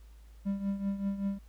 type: tone with tremolo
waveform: triangle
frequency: 197.9 Hz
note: G3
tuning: 17 cents sharp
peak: -25 dBFS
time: 0.45-1.39 s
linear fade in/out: 20 ms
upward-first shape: triangle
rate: 5.2 Hz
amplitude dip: 75%
effects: added 54 Hz sine -50 dBFS peak until 1.48 s + pink hiss -67 dBFS RMS until 1.48 s